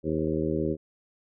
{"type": "harmonic tone with a mistuned harmonic", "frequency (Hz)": 78.9, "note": "D#2", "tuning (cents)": 25, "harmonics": [1, 2, 3, 4, 5, 6, 7], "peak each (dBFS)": [-36, -32, -33, -30, -30, -37, -35], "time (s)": [0.03, 0.77], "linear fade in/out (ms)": 50, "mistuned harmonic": 7, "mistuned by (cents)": -40, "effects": []}